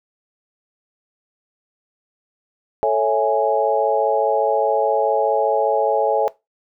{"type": "chord", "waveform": "sine", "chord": "A major seventh", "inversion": "none", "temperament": "equal", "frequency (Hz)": [440, 554.4, 659.3, 830.6], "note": ["A4", "C#5", "E5", "G#5"], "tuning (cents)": [0, 0, 0, 0], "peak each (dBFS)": -20, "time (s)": [2.83, 6.28], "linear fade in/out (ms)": 0, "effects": ["noise-tail reverb RT60 0.2 s tail -19 dB re dry"]}